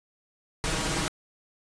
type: noise with comb filter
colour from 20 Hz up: pink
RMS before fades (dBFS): -28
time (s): 0.64-1.08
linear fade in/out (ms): 0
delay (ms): 6.3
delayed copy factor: +0.75
effects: resampled to 22050 Hz